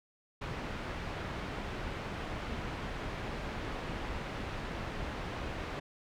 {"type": "low-pass noise", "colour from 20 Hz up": "pink", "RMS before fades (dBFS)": -39, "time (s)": [0.41, 5.8], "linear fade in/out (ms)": 10, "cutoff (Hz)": 2600, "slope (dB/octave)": 12, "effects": []}